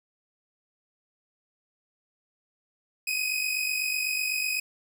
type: tone pair together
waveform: sawtooth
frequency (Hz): 2489 / 2537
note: D#7 / D#7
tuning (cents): 0 / +33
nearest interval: unison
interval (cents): 33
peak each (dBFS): -26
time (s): 3.07-4.6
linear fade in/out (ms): 5
effects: none